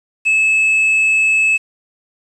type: tone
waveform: triangle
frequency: 2600 Hz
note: E7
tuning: 24 cents flat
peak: -9 dBFS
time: 0.25-1.58 s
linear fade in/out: 20 ms
effects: resampled to 24000 Hz + 7-bit